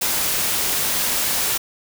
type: noise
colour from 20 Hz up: white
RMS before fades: -21 dBFS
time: 0.01-1.58 s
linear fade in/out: 10 ms
effects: none